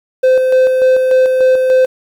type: tone with tremolo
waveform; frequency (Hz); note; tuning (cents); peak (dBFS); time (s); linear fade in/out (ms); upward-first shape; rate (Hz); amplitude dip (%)
triangle; 516; C5; -24; -4; 0.23-1.86; 10; square; 3.4; 35
effects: 7-bit